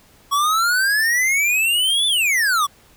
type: exponential two-way sweep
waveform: square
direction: up then down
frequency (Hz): 1108.7 to 3536 to 1108.7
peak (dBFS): -16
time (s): 0.31-2.67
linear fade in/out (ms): 20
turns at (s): 2.07
effects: pink hiss -52 dBFS RMS until 2.96 s